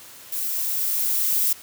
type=noise with level ramp; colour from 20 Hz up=violet; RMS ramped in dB=-27 to -20 dBFS; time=0.32-1.53 s; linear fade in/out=5 ms; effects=white hiss -44 dBFS RMS until 1.62 s + high-pass 60 Hz 12 dB/octave